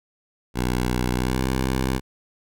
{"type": "tone with pitch glide", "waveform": "10% pulse", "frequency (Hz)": [61.74, 64.88], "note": ["B1", "C2"], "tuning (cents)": [0, -14], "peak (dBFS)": -13, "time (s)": [0.54, 2.01], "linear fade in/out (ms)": 50, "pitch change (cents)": 86, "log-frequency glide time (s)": [1.13, 1.45], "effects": []}